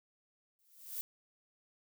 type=noise with exponential growth; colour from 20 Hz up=violet; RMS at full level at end=-37 dBFS; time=0.59-1.01 s; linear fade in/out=0 ms; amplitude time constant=91 ms; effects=none